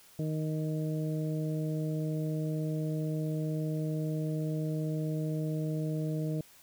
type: harmonic tone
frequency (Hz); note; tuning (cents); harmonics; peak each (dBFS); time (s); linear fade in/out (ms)
155.56; D#3; 0; 1 / 2 / 3 / 4; -31 / -37 / -41 / -43; 0.19-6.41; 2
effects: white hiss -58 dBFS RMS until 6.62 s